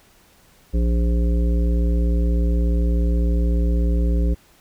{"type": "harmonic tone", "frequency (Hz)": 58.27, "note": "A#1", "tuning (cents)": 0, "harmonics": [1, 3, 5, 7, 9], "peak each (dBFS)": [-16, -26, -30, -33, -35], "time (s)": [0.73, 4.35], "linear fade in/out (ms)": 20, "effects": ["pink hiss -54 dBFS RMS until 4.6 s"]}